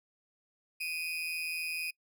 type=tone with amplitude modulation; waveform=35% pulse; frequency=2489 Hz; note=D#7; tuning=in tune; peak=-29 dBFS; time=0.8-1.91 s; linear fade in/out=10 ms; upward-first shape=sine; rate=164 Hz; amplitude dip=65%; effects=noise-tail reverb RT60 0.1 s tail -26 dB re dry